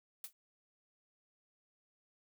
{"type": "noise with exponential decay", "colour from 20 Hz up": "blue", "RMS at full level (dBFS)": -40, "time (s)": [0.24, 0.33], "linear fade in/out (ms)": 1, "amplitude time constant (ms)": 19, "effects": []}